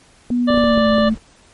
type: tone with pitch glide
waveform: sine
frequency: 243.8 to 219.7 Hz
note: B3 to A3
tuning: -22 to -2 cents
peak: -14 dBFS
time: 0.3-1.15 s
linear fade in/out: 20 ms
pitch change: -180 cents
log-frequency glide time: 0.53-0.88 s
type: clicks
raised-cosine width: 2 ms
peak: -14 dBFS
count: 7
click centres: 0.304 / 0.504 / 0.544 / 0.576 / 0.641 / 0.777 / 0.983 s
type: harmonic tone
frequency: 587.3 Hz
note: D5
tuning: in tune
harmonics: 1 / 2 / 3 / 5 / 6 / 7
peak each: -15 / -21 / -25 / -29 / -31 / -32 dBFS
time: 0.47-1.1 s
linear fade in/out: 20 ms
type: noise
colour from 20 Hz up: brown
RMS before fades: -32 dBFS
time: 0.54-1.19 s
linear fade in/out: 20 ms
effects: pink hiss -50 dBFS RMS until 1.53 s + MP3 48 kbps